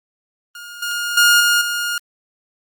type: tone with level steps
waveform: sawtooth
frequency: 1422 Hz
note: F6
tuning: 31 cents sharp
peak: -29 / -17 / -6 / -9 / -16 dBFS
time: 0.55-1.98 s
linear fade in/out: 2 ms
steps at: 0.82 / 1.17 / 1.4 / 1.61 s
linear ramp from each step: 5 ms
effects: Opus 32 kbps